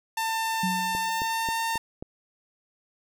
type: tone with pitch glide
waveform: sawtooth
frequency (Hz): 896 to 909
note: A5 to A#5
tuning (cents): +31 to -44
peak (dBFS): -22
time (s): 0.17-1.78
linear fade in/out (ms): 5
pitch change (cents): +25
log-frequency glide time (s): 0.95-1.61
type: tone with exponential decay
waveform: sine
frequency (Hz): 185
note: F#3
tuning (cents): 0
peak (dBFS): -24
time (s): 0.63-1.32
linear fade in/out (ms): 5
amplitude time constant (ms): 150
type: click train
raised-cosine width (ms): 2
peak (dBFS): -22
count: 5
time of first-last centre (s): 0.95-2.025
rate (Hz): 3.72
effects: none